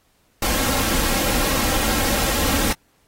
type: noise with comb filter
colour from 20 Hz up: pink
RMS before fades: -21 dBFS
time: 0.42-2.73 s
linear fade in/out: 5 ms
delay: 3.7 ms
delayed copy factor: +0.5
effects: pink hiss -62 dBFS RMS until 3.07 s + AAC 48 kbps